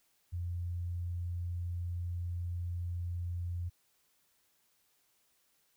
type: tone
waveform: sine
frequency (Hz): 87.31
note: F2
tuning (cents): 0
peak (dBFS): -34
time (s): 0.32-3.7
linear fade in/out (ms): 20
effects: white hiss -73 dBFS RMS until 5.76 s